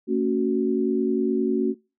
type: chord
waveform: sine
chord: F# major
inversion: first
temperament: equal with one note detuned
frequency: 227.4 / 277.2 / 370 Hz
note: A#3 / C#4 / F#4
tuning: -43 / 0 / 0 cents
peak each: -24 / -25 / -23 dBFS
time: 0.07-1.75 s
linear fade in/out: 50 ms
effects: noise-tail reverb RT60 0.3 s tail -24 dB re dry